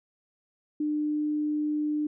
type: tone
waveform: sine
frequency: 300.2 Hz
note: D4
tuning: 38 cents sharp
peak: -25 dBFS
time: 0.8-2.07 s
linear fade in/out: 5 ms
effects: none